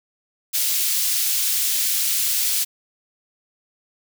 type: high-pass noise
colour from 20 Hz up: white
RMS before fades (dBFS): -21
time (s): 0.53-2.65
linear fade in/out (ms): 20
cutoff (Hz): 3100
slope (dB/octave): 12
effects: none